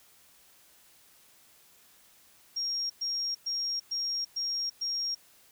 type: tone bursts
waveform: sine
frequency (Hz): 5580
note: F8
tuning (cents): -2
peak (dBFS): -29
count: 6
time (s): 2.56-5.15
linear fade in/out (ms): 10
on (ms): 340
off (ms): 110
effects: white hiss -60 dBFS RMS until 5.51 s